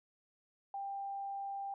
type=tone; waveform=sine; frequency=792 Hz; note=G5; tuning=18 cents sharp; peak=-38 dBFS; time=0.74-1.74 s; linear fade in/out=2 ms; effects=none